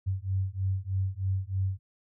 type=beating tone pair; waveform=sine; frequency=94 / 97.2 Hz; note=F#2 / G2; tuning=+28 / -14 cents; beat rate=3.2 Hz; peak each=-30 dBFS; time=0.06-1.79 s; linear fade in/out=20 ms; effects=none